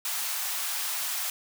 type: high-pass noise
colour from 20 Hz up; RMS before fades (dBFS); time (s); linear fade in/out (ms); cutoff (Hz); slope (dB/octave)
white; -31; 0.05-1.3; 2; 720; 24
effects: none